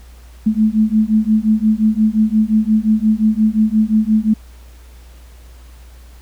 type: beating tone pair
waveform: sine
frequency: 214.1 / 219.8 Hz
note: A3 / A3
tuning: -47 / -2 cents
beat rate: 5.7 Hz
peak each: -14 dBFS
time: 0.46-4.34 s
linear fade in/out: 10 ms
effects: added 60 Hz sine -37 dBFS peak until 6.21 s + pink hiss -49 dBFS RMS until 6.21 s